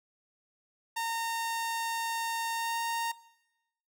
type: tone with pitch glide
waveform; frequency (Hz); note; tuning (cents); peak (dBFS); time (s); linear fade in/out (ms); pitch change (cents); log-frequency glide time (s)
sawtooth; 917 to 923.9; A#5 to A#5; -29 to -16; -27; 0.96-3.12; 10; +13; 2.55-2.78
effects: noise-tail reverb RT60 0.9 s tail -19 dB re dry